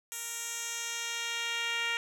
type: tone with band-pass filter sweep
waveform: 10% pulse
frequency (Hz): 466.2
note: A#4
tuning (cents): 0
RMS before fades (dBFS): -35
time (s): 0.12-1.97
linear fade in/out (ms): 0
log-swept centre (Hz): 9700 to 2600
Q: 1.3
effects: none